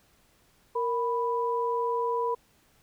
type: tone pair together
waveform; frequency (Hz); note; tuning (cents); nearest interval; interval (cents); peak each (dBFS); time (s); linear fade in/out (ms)
sine; 466.2 / 987.8; A#4 / B5; 0 / 0; octave + minor second; 1300; -28; 0.75-2.35; 10
effects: pink hiss -64 dBFS RMS until 2.82 s